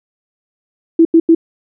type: tone bursts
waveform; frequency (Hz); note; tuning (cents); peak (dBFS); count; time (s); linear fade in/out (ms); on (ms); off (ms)
sine; 329.6; E4; 0; -4; 3; 0.99-1.349; 5; 61; 88
effects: none